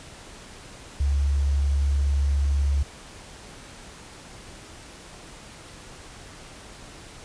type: tone with quantisation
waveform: sine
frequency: 70.4 Hz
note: C#2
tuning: 27 cents sharp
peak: -19 dBFS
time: 1-2.83 s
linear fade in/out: 5 ms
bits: 8
effects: pink hiss -44 dBFS RMS until 7.24 s + resampled to 22050 Hz